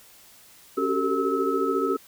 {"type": "tone cluster", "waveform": "sine", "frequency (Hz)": [276.3, 378.2, 392.2, 450.4, 1296], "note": ["C#4", "F#4", "G4", "A4", "E6"], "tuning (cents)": [-6, 38, 1, 40, -30], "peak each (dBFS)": -28, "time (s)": [0.77, 1.97], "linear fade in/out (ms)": 10, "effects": ["white hiss -52 dBFS RMS until 2.07 s"]}